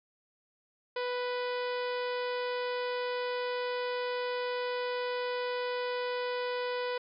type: harmonic tone with a mistuned harmonic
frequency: 493.9 Hz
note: B4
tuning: in tune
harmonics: 1 / 2 / 3 / 4 / 5 / 6 / 7 / 8 / 9 / 10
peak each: -32 / -38 / -42 / -44 / -46 / -48 / -49 / -50 / -51 / -52 dBFS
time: 0.96-6.98 s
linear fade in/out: 5 ms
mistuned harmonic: 6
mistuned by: +20 cents
effects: MP3 96 kbps